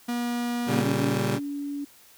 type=tone; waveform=45% pulse; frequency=240.3 Hz; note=B3; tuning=47 cents flat; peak=-26 dBFS; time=0.08-0.82 s; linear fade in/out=10 ms
type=chord; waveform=20% pulse; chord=G diminished; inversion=first; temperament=just; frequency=117.6 / 141.12 / 196 Hz; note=Bb2 / Db3 / G3; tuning=+16 / +31 / 0 cents; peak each=-23 / -23 / -23 dBFS; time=0.66-1.4 s; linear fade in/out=50 ms
type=tone with pitch glide; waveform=sine; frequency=275 to 285.5 Hz; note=C#4 to D4; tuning=-14 to -49 cents; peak=-29 dBFS; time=0.77-1.85 s; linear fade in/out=10 ms; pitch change=+65 cents; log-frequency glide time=0.95-1.38 s
effects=white hiss -54 dBFS RMS until 2.17 s